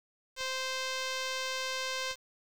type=tone; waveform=5% pulse; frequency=521 Hz; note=C5; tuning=7 cents flat; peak=-21 dBFS; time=0.36-2.16 s; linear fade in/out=50 ms; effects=low-pass 7000 Hz 12 dB/octave + 8-bit